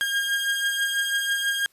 30% pulse beating tone pair, 1617 / 1623.1 Hz, G#6 / G#6, -47 / -40 cents, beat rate 6.1 Hz, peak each -21 / -27 dBFS, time 0.01-1.66 s, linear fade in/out 0 ms, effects white hiss -62 dBFS RMS until 1.72 s + resampled to 32000 Hz

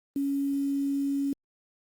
sine tone with quantisation, 278.7 Hz, C#4, 9 cents sharp, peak -25 dBFS, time 0.16-1.33 s, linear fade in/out 2 ms, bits 8, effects Opus 24 kbps

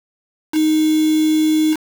sine tone with quantisation, 311.1 Hz, D#4, in tune, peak -12 dBFS, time 0.52-1.77 s, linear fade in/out 50 ms, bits 4, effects none

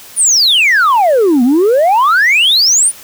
sine exponential two-way sweep, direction down then up, 10000 to 233.1 to 10000 Hz, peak -4 dBFS, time 0.16-2.92 s, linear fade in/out 50 ms, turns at 1.43 s, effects tanh soft clip ceiling -5 dBFS + white hiss -35 dBFS RMS until 3.03 s

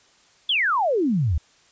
sine exponential sweep, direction down, 3520 to 69.2 Hz, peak -18 dBFS, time 0.49-1.38 s, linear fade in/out 5 ms, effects white hiss -57 dBFS RMS until 1.71 s + resampled to 16000 Hz

